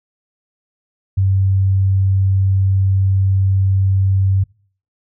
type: tone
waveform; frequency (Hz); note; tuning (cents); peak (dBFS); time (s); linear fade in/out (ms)
sine; 96.3; G2; -30; -11; 1.17-4.44; 10
effects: noise-tail reverb RT60 0.5 s tail -26 dB re dry